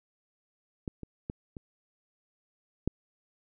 clicks, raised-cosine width 3 ms, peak -21 / -27 / -21 / -28 / -14 dBFS, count 5, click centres 0.878 / 1.033 / 1.299 / 1.568 / 2.876 s, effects none

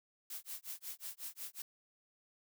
blue noise with tremolo, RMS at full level -43 dBFS, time 0.3-1.62 s, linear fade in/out 2 ms, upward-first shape sine, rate 5.5 Hz, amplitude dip 100%, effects none

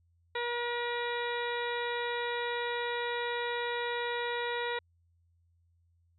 harmonic tone with a mistuned harmonic, 478.6 Hz, A#4, 46 cents sharp, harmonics 1 / 2 / 3 / 4 / 5 / 6 / 7 / 8, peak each -35 / -37 / -41 / -38 / -44 / -51 / -47 / -43 dBFS, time 0.35-4.79 s, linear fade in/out 5 ms, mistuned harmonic 7, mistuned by +28 cents, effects added 85 Hz sine -66 dBFS peak until 6.18 s

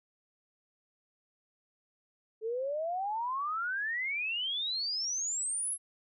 sine exponential sweep, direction up, 429.3 to 11175 Hz, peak -31 dBFS, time 2.41-5.78 s, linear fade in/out 50 ms, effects none

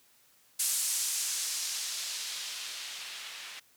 violet noise with low-pass filter sweep, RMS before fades -35 dBFS, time 0.59-3.6 s, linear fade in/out 10 ms, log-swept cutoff 9300 to 2400 Hz, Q 1, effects white hiss -64 dBFS RMS until 3.76 s + high-pass 60 Hz 12 dB/octave

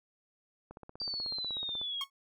click train, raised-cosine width 1 ms, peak -33 dBFS, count 19, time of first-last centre 0.71-1.814 s, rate 16.3 Hz
sine exponential sweep, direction down, 4699 to 3215 Hz, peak -34 dBFS, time 1-2.04 s, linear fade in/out 2 ms
sawtooth tone with exponential decay, 1100 Hz, C#6, 14 cents flat, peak -31 dBFS, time 2.01-2.1 s, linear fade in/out 2 ms, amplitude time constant 19 ms
effects none

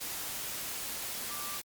sine tone in noise, 1174 Hz, D6, 1 cent flat, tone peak -43 dBFS, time 1.29-1.59 s, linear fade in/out 20 ms, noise white, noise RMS -38 dBFS, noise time 0-1.62 s, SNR -8 dB, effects Opus 48 kbps

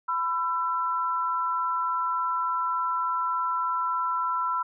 sine tone pair together, 1000 / 1341.7 Hz, B5 / E6, +21 / +30 cents, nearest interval perfect fourth, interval 509 cents, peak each -27 dBFS, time 0.08-4.63 s, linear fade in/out 10 ms, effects none

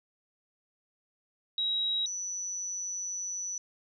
sine tone pair in turn, 3840 / 5944 Hz, B7 / F#8, -49 / +7 cents, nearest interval minor sixth, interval 756 cents, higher second, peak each -27 / -33 dBFS, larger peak first, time 1.58-2.06 / 2.06-3.58 s, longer second, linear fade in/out 2 ms, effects none

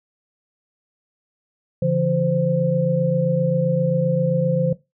sine tone cluster, 141.2 / 168.8 / 519 Hz, C#3 / E3 / C5, +32 / +41 / -14 cents, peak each -21 dBFS, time 1.82-4.73 s, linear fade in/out 5 ms, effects noise-tail reverb RT60 0.2 s tail -17 dB re dry

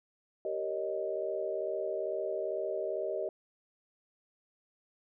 sine chord, Eb dominant seventh, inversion first, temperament just, 388.9 / 466.7 / 560 / 622.3 Hz, G4 / Bb4 / Db5 / Eb5, -14 / +2 / +18 / 0 cents, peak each -37 / -39 / -40 / -35 dBFS, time 0.45-3.29 s, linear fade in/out 2 ms, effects none

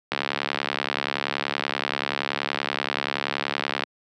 click train, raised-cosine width 0.3 ms, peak -7 dBFS, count 263, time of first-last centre 0.12-3.836 s, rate 70.5 Hz, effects high-pass 200 Hz 12 dB/octave

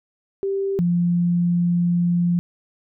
sine tone pair in turn, 392 / 174.01 Hz, G4 / F3, 0 / -6 cents, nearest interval octave + major second, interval 1406 cents, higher first, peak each -20 / -16 dBFS, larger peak second, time 0.43-0.79 / 0.79-2.39 s, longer second, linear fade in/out 0 ms, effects none

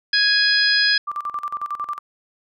harmonic tone, 830.6 Hz, G#5, in tune, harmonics 2 / 3 / 4 / 5 / 6, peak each -18 / -29 / -26 / -24 / -18 dBFS, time 0.13-0.98 s, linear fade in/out 5 ms
sine tone with tremolo, 1179 Hz, D6, 6 cents sharp, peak -22 dBFS, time 1.07-1.99 s, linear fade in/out 10 ms, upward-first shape square, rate 11 Hz, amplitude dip 80%
effects none

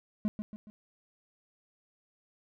triangle tone with echo, 211.9 Hz, G#3, 35 cents sharp, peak -24 dBFS, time 0.25-0.28 s, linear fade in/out 0 ms, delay 140 ms, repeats 3, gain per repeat -7 dB, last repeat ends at 0.7 s, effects none

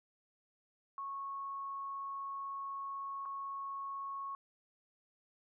sine tone with dropouts, 1101 Hz, C#6, 12 cents flat, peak -39 dBFS, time 0.98-4.35 s, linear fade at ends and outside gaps 1 ms, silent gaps 3.254-3.258 s, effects none

